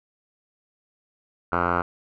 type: tone with low-pass filter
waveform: 5% pulse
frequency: 87.31 Hz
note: F2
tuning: in tune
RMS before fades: -23 dBFS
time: 1.52-1.82 s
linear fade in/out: 5 ms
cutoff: 1400 Hz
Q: 6.4
effects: none